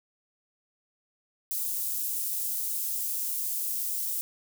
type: high-pass noise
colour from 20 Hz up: white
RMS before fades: -31 dBFS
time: 1.51-4.21 s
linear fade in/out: 0 ms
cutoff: 9700 Hz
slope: 12 dB/octave
effects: none